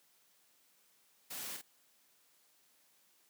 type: noise with echo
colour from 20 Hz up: white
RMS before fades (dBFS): -44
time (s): 1.3-1.57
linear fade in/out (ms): 10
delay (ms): 47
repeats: 1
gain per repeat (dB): -5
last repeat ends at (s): 1.617
effects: white hiss -70 dBFS RMS until 3.29 s + high-pass 150 Hz 12 dB/octave